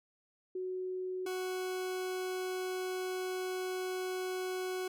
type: tone pair in turn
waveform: sine / 40% pulse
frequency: 370 / 370 Hz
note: F#4 / F#4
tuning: 0 / 0 cents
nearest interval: unison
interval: 0 cents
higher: neither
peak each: -35 / -34 dBFS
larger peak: second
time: 0.55-1.26 / 1.26-4.88 s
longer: second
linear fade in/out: 5 ms
effects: none